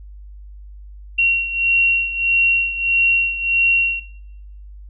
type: beating tone pair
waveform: sine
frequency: 2741 / 2742.6 Hz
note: F7 / F7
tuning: -33 / -32 cents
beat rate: 1.6 Hz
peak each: -16 / -20 dBFS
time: 1.18-4 s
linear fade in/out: 10 ms
effects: noise-tail reverb RT60 0.8 s tail -17 dB re dry + added 50 Hz sine -35 dBFS peak until 4.89 s